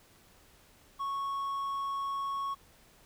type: tone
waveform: triangle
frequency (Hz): 1105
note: C#6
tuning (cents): -6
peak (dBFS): -30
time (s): 0.99-2.55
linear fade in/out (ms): 20
effects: pink hiss -61 dBFS RMS until 3.05 s